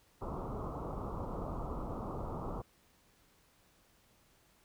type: low-pass noise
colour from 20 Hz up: pink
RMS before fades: -40 dBFS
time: 0.21-2.62 s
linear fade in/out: 10 ms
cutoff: 1300 Hz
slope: 96 dB/octave
effects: pink hiss -68 dBFS RMS until 4.64 s